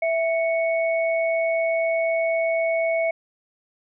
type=tone pair together; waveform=sine; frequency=659.3 / 2218 Hz; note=E5 / C#7; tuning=0 / 0 cents; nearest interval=octave + major sixth; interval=2100 cents; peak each=-20 / -27 dBFS; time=0.02-3.11 s; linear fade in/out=5 ms; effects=none